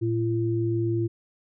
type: tone pair together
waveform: sine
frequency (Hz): 113.66 / 340.3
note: A#2 / F4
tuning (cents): -43 / -45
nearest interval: octave + perfect fifth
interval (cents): 1898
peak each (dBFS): -25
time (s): 0.01-1.08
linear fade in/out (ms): 20
effects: none